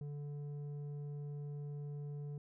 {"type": "tone with low-pass filter", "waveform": "square", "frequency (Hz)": 145.4, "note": "D3", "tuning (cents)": -17, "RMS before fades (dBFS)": -44, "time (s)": [0.01, 2.38], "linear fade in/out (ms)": 2, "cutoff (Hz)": 340, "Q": 1.1, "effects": []}